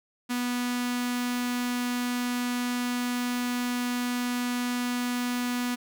sawtooth tone with notch filter, 245.5 Hz, B3, 10 cents flat, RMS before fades -29 dBFS, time 0.29-5.76 s, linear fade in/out 20 ms, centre 550 Hz, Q 0.88, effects none

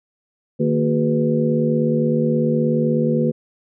sine tone cluster, 153 / 229.5 / 366.2 / 415.8 / 494.8 Hz, D#3 / A#3 / F#4 / G#4 / B4, -29 / -27 / -18 / +2 / +3 cents, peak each -21 / -19 / -24 / -28 / -22 dBFS, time 0.59-3.32 s, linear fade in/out 20 ms, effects none

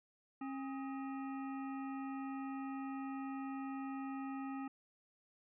harmonic tone with a mistuned harmonic, 270 Hz, C#4, 45 cents flat, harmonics 1 / 3 / 5 / 7 / 9 / 10, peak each -41 / -49 / -51 / -59 / -62 / -64 dBFS, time 0.41-4.68 s, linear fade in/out 5 ms, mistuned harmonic 5, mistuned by -120 cents, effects none

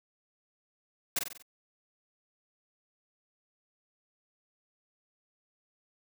white noise with echo, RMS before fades -29 dBFS, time 1.16-1.19 s, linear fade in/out 5 ms, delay 47 ms, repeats 5, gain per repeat -5 dB, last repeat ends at 1.425 s, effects none

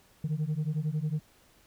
sine beating tone pair, 148.1 / 159.1 Hz, D3 / D#3, +15 / +39 cents, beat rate 11 Hz, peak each -29 dBFS, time 0.24-1.2 s, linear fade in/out 5 ms, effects tanh soft clip ceiling -25 dBFS + pink hiss -62 dBFS RMS until 1.66 s

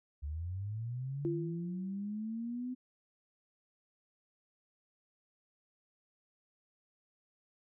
sine linear sweep, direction up, 69.3 to 255.7 Hz, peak -36 dBFS, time 0.22-2.75 s, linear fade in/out 20 ms
sine tone with exponential decay, 340.9 Hz, F4, 42 cents flat, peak -30 dBFS, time 1.25-2.17 s, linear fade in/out 0 ms, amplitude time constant 200 ms
effects none

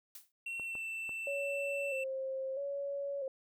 blue noise with exponential decay, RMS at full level -45 dBFS, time 0.15-0.32 s, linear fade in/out 2 ms, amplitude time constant 36 ms
triangle tone with pitch glide, 2721 to 2671 Hz, F7 to E7, -46 to +22 cents, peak -36 dBFS, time 0.46-2.04 s, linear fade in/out 5 ms, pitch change -32 cents, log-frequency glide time 0.59-0.83 s
clicks, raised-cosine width 1 ms, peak -36 dBFS, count 3, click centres 0.597 / 0.753 / 1.093 s
sine tone with vibrato, 546 Hz, C#5, 26 cents flat, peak -35 dBFS, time 1.27-3.28 s, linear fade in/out 2 ms, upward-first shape square, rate 0.77 Hz, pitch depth 49 cents each way
effects none

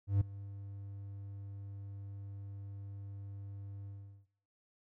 triangle tone with ADSR envelope, 99.6 Hz, G2, 28 cents sharp, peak -22 dBFS, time 0.07-4.27 s, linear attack 140 ms, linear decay 6 ms, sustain -19 dB, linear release 400 ms, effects noise-tail reverb RT60 0.7 s tail -26 dB re dry

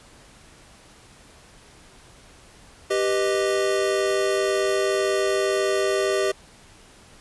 square chord, G augmented, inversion none, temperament equal, 392 / 493.9 / 622.3 Hz, G4 / B4 / D#5, 0 / 0 / 0 cents, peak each -23 / -29 / -26 dBFS, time 2.9-6.32 s, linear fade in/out 10 ms, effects pink hiss -50 dBFS RMS until 7.2 s + resampled to 24000 Hz

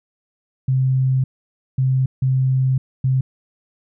sine tone bursts at uneven times, 131 Hz, C3, 2 cents sharp, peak -14 dBFS, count 4, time 0.68-1.24 / 1.78-2.06 / 2.22-2.78 / 3.04-3.21 s, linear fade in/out 5 ms, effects none

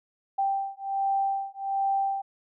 sine beating tone pair, 784 / 785.3 Hz, G5 / G5, 0 / +3 cents, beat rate 1.3 Hz, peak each -28 / -28 dBFS, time 0.38-2.22 s, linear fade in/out 10 ms, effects none

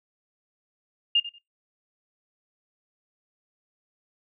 sine tone with echo, 2819 Hz, F7, 16 cents sharp, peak -17 dBFS, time 1.15-1.2 s, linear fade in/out 5 ms, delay 93 ms, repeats 2, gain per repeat -15 dB, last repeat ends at 1.386 s, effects noise-tail reverb RT60 0.2 s tail -24 dB re dry

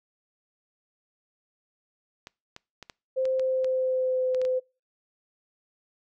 clicks, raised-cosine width 0.2 ms, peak -24 dBFS, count 10, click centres 2.271 / 2.564 / 2.827 / 2.898 / 3.254 / 3.396 / 3.645 / 4.347 / 4.416 / 4.451 s
sine tone with pitch glide, 522 to 511.8 Hz, C5 to C5, -4 to -38 cents, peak -23 dBFS, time 3.16-4.6 s, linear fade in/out 20 ms, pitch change -34 cents, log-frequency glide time 3.34-4.29 s
effects noise-tail reverb RT60 0.3 s tail -25 dB re dry

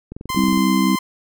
click train, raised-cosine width 3 ms, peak -19 dBFS, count 11, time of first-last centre 0.12-0.575 s, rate 22 Hz
sawtooth tone, 1039 Hz, C6, 12 cents flat, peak -18 dBFS, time 0.29-0.99 s, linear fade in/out 5 ms
harmonic tone, 64.7 Hz, C2, 19 cents flat, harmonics 3 / 4 / 5, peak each -17 / -19 / -21 dBFS, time 0.36-0.96 s, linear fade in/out 5 ms
effects none

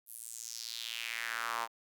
sawtooth tone with high-pass filter sweep, 115.6 Hz, A#2, 14 cents flat, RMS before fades -40 dBFS, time 0.06-1.68 s, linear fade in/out 50 ms, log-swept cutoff 12000 to 900 Hz, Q 3.1, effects none

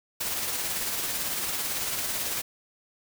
white noise with tremolo, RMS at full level -29 dBFS, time 0.2-2.42 s, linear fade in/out 10 ms, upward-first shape sine, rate 18 Hz, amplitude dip 30%, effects none

